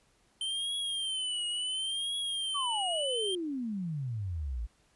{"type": "tone with vibrato", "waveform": "square", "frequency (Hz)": 3102, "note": "G7", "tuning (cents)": -19, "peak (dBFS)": -32, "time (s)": [0.41, 3.35], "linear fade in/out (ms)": 2, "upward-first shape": "triangle", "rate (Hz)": 0.71, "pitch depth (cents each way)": 130}
{"type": "exponential sweep", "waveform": "sine", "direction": "down", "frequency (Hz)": [1180, 52.8], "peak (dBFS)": -32, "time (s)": [2.54, 4.67], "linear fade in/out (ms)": 20}
{"effects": ["pink hiss -68 dBFS RMS until 4.95 s", "resampled to 24000 Hz"]}